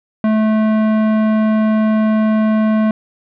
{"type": "tone with tanh clipping", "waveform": "sine", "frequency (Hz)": 217.2, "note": "A3", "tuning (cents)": -22, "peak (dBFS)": -13, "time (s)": [0.24, 2.91], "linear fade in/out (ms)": 2, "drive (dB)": 16, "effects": []}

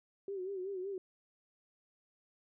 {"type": "tone with vibrato", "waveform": "sine", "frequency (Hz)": 381.8, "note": "G4", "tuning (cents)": -46, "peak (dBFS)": -37, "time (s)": [0.28, 0.98], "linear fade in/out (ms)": 2, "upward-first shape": "sine", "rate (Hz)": 5.3, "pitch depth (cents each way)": 87, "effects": []}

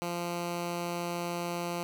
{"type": "tone", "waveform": "10% pulse", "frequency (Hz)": 173.2, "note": "F3", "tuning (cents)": -14, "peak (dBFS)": -24, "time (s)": [0.02, 1.83], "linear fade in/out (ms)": 0, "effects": []}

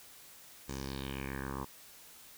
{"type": "tone with low-pass filter sweep", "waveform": "10% pulse", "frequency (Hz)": 67.5, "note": "C#2", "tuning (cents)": -45, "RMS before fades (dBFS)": -40, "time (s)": [0.68, 1.65], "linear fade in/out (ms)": 10, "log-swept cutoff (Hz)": [7500, 1000], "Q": 3.7, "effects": ["white hiss -55 dBFS RMS until 2.37 s"]}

